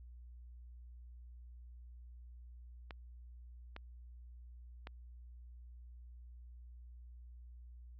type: clicks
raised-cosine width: 0.3 ms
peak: -30 dBFS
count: 3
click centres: 2.908 / 3.764 / 4.871 s
effects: added 60 Hz sine -51 dBFS peak until 7.99 s + low-pass 4000 Hz 12 dB/octave